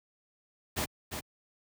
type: noise with echo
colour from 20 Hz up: pink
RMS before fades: -31 dBFS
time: 0.76-0.86 s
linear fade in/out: 20 ms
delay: 350 ms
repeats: 1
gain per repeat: -6 dB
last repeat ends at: 1.21 s
effects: high-pass 60 Hz 12 dB/octave